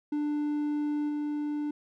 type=tone with level steps; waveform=triangle; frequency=296 Hz; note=D4; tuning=14 cents sharp; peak=-25 / -27 dBFS; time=0.12-1.71 s; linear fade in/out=5 ms; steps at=1.08 s; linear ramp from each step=20 ms; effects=none